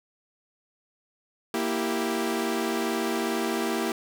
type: chord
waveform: sawtooth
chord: E diminished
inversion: second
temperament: equal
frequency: 233.1 / 329.6 / 392 Hz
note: Bb3 / E4 / G4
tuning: 0 / 0 / 0 cents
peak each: -26 dBFS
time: 1.54-3.92 s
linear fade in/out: 2 ms
effects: none